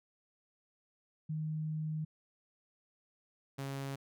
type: tone pair in turn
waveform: sine / sawtooth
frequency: 155.56 / 137.2 Hz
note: D#3 / C#3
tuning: 0 / -17 cents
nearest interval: major second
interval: 217 cents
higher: first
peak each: -34 / -34 dBFS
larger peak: neither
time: 1.29-2.05 / 3.58-3.96 s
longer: first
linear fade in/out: 10 ms
effects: none